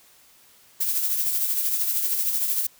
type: noise with tremolo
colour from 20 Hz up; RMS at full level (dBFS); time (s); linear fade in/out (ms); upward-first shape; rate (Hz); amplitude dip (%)
violet; -22; 0.8-2.67; 10; triangle; 13; 50
effects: white hiss -55 dBFS RMS until 2.79 s